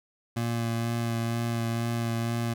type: tone with vibrato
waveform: 25% pulse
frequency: 116.3 Hz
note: A#2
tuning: 4 cents flat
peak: -23 dBFS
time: 0.36-2.54 s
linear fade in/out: 10 ms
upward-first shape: sine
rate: 2.1 Hz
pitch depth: 16 cents each way
effects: none